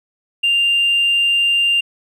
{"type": "tone with hard clipping", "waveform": "triangle", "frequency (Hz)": 2792, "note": "F7", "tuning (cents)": -1, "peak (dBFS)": -12, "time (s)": [0.43, 1.81], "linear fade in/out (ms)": 10, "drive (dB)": 2, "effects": []}